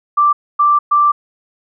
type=tone bursts at uneven times; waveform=sine; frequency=1174.7 Hz; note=D6; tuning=in tune; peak=-8 dBFS; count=3; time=0.17-0.33 / 0.59-0.79 / 0.91-1.12 s; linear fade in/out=10 ms; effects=none